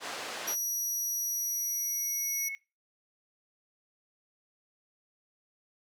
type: band-pass noise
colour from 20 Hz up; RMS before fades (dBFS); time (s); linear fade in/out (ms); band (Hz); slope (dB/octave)
pink; -39; 0-0.56; 50; 510 to 6600; 12
type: tone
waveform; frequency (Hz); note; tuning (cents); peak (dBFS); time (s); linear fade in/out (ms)
sawtooth; 5800; F#8; -35; -27; 0.47-2.49; 10
type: tone with exponential growth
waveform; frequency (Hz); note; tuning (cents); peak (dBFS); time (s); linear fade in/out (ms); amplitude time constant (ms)
sine; 2195; C#7; -18; -34; 1.21-2.55; 0; 290
effects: noise-tail reverb RT60 0.3 s tail -23 dB re dry

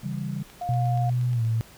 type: chord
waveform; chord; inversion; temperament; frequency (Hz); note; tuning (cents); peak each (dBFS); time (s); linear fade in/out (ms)
sine; C# diminished; none; equal with one note detuned; 138.59 / 164.81 / 197.7; C#3 / E3 / G3; 0 / 0 / +15; -31 / -33 / -32; 0.03-0.43; 10
type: click train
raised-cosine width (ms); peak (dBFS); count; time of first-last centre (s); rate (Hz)
0.2; -31; 9; 0.5-1.45; 8.42
type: tone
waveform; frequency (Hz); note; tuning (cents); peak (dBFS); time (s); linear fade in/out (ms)
sine; 710; F5; +28; -28; 0.61-1.1; 5
type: tone with pitch glide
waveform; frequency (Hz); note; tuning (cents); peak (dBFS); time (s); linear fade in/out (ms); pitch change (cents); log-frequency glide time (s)
sine; 123.5 to 113.25; B2 to A#2; 0 to -50; -21; 0.69-1.61; 0; -150; 1.32-1.43
effects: pink hiss -50 dBFS RMS until 1.77 s

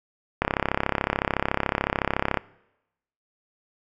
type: click train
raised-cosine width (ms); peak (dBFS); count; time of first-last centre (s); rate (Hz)
0.5; -6; 67; 0.42-2.373; 33.8
effects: noise-tail reverb RT60 0.9 s tail -22 dB re dry

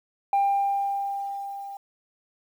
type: tone with level ramp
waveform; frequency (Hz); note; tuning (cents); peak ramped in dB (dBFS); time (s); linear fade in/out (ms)
sine; 796; G5; +26; -16 to -35; 0.33-1.77; 2
effects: tanh soft clip ceiling -17 dBFS + 9-bit

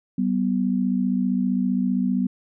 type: tone pair together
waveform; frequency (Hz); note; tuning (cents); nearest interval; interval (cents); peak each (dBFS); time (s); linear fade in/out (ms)
sine; 191.63 / 246.9; G3 / B3; -39 / 0; major third; 439; -22; 0.18-2.27; 5
effects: none

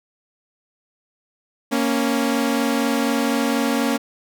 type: tone pair together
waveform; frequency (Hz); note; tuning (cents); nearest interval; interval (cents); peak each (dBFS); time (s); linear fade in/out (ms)
sawtooth; 233.1 / 277.2; A#3 / C#4; 0 / 0; minor third; 300; -17; 1.71-3.98; 20
effects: none

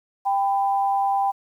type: tone pair together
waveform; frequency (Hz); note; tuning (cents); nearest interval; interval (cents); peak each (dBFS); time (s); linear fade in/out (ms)
sine; 790 / 1000; G5 / B5; +13 / +21; major third; 408; -19 / -27; 0.25-1.32; 20
effects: 9-bit

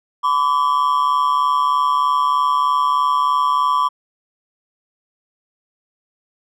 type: ring-modulated tone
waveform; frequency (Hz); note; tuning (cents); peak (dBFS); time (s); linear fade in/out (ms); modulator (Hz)
triangle; 1080; C#6; -45; -9; 0.23-3.89; 20; 71.6
effects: none

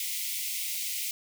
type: high-pass noise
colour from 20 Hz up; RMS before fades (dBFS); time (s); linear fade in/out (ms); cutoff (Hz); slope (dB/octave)
white; -33; 0-1.11; 2; 2000; 96
effects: none

